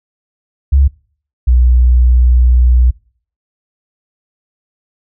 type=tone pair in turn; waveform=sine; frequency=68.7 / 61.43 Hz; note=C#2 / B1; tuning=-15 / -9 cents; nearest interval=major second; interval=194 cents; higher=first; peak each=-5 dBFS; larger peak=neither; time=0.72-0.88 / 1.47-2.91 s; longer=second; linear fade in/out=10 ms; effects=noise-tail reverb RT60 0.5 s tail -24 dB re dry